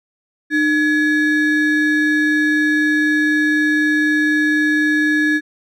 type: ring-modulated tone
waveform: triangle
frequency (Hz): 998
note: B5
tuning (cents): +18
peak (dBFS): -8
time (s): 0.5-5.41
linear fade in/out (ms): 50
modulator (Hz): 694
effects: none